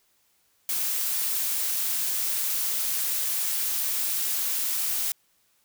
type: noise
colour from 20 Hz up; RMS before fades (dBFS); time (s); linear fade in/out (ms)
blue; -27; 0.69-5.12; 2
effects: white hiss -67 dBFS RMS until 5.64 s